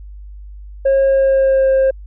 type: tone with pitch glide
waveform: sine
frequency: 542 to 532.4 Hz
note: C#5 to C5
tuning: -39 to +30 cents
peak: -7 dBFS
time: 0.85-1.91 s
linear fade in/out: 10 ms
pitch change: -31 cents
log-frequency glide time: 1.03-1.69 s
effects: tanh soft clip ceiling -9 dBFS + added 50 Hz sine -31 dBFS peak until 2.06 s